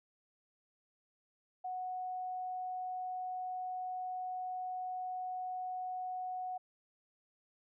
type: tone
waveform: sine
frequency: 737 Hz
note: F#5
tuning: 7 cents flat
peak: -37 dBFS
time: 1.64-6.58 s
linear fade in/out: 10 ms
effects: none